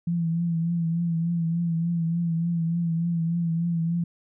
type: tone with vibrato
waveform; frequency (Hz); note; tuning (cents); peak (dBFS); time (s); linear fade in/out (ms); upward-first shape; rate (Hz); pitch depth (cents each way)
sine; 167.9; E3; +32; -22; 0.07-4.04; 5; triangle; 3.4; 52
effects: none